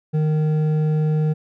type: tone with hard clipping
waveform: sine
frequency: 154.2 Hz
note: D#3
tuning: 15 cents flat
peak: -18 dBFS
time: 0.13-1.34 s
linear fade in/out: 20 ms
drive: 7 dB
effects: none